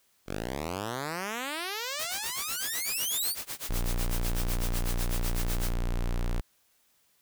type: exponential sweep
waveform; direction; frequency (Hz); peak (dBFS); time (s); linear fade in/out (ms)
5% pulse; up; 44.44 to 4800; -21; 0.26-3.36; 50
type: noise with tremolo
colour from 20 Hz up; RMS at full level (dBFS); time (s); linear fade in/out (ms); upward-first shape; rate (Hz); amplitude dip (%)
white; -35; 1.99-5.73; 5; sine; 8; 95
type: tone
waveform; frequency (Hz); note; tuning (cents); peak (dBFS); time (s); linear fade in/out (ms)
square; 29.56; A#0; +25; -27; 3.69-6.41; 10
effects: white hiss -68 dBFS RMS until 7.21 s

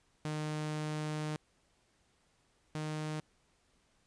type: tone pair in turn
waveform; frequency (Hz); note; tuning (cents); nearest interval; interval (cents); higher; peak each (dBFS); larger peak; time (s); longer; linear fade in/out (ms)
sawtooth; 152.9 / 154.05; D#3 / D#3; -30 / -17; unison; 13; second; -31 / -32; first; 0.25-1.36 / 2.75-3.2; first; 0
effects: pink hiss -72 dBFS RMS until 4.06 s + resampled to 22050 Hz

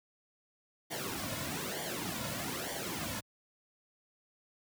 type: noise with flanger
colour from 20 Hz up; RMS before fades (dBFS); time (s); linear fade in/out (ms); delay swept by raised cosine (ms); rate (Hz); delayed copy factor
pink; -38; 0.9-3.21; 20; 0.76 to 2.56; 1.1; -0.75
effects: high-pass 80 Hz 12 dB/octave

